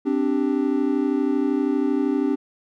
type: chord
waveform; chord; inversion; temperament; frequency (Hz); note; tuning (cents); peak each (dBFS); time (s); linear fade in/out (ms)
triangle; C suspended second; none; just; 261.6 / 294.3 / 392.4; C4 / D4 / G4; 0 / +4 / +2; -21 / -20 / -24; 0.05-2.36; 20
effects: none